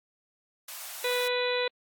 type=high-pass noise; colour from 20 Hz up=white; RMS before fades=-40 dBFS; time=0.68-1.28 s; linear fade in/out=5 ms; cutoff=590 Hz; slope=48 dB/octave
type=harmonic tone; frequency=493.9 Hz; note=B4; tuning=in tune; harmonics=1 / 2 / 3 / 4 / 5 / 6 / 7 / 8; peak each=-28 / -36 / -38 / -36 / -35 / -46 / -38 / -35 dBFS; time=1.04-1.68 s; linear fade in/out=5 ms
effects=AAC 64 kbps